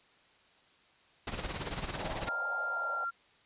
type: noise with tremolo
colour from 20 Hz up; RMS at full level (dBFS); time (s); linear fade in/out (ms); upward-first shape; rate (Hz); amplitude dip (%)
pink; -35; 1.27-2.29; 2; sine; 18; 65
type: band-pass noise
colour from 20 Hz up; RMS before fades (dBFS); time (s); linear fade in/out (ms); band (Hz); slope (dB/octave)
pink; -43; 1.95-3.05; 10; 520 to 960; 96
type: tone with pitch glide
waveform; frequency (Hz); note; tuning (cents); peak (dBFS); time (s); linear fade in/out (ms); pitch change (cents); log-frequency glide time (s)
sine; 1396.9 to 1380.9; F6 to F6; 0 to -20; -32; 2.27-3.11; 20; -20; 2.65-2.95
effects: white hiss -64 dBFS RMS until 3.45 s + resampled to 8000 Hz